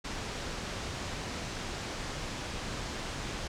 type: low-pass noise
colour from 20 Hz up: pink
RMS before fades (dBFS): -38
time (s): 0.04-3.48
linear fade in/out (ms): 10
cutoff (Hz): 7200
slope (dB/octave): 24
effects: none